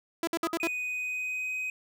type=tone bursts; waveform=sawtooth; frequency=333.5 Hz; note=E4; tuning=20 cents sharp; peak=-23 dBFS; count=5; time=0.23-0.673 s; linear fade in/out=2 ms; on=43 ms; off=57 ms
type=tone with exponential decay; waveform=sine; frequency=1257 Hz; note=D#6; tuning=17 cents sharp; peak=-29 dBFS; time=0.43-0.64 s; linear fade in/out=5 ms; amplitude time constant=44 ms
type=tone with pitch glide; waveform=triangle; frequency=2489 to 2515 Hz; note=D#7 to D#7; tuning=0 to +18 cents; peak=-29 dBFS; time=0.6-1.7 s; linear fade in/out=2 ms; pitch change=+18 cents; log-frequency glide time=0.72-1.54 s
effects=none